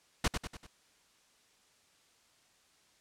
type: noise with echo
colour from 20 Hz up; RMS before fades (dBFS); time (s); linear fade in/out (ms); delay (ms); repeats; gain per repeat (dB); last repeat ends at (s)
pink; -28; 0.24-0.28; 5; 97; 4; -6; 0.668
effects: white hiss -67 dBFS RMS until 3 s + low-pass 8000 Hz 12 dB/octave